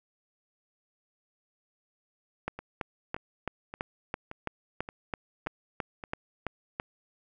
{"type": "two click trains", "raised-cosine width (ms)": 0.5, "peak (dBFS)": [-24, -16], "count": [7, 14], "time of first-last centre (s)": [[2.59, 6.038], [2.48, 6.799]], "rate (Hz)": [1.74, 3.01], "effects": []}